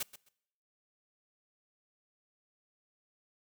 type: noise with echo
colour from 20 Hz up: white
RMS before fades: -35 dBFS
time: 0-0.03 s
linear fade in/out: 5 ms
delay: 130 ms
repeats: 2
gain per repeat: -15 dB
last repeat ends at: 0.29 s
effects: noise-tail reverb RT60 0.8 s tail -24 dB re dry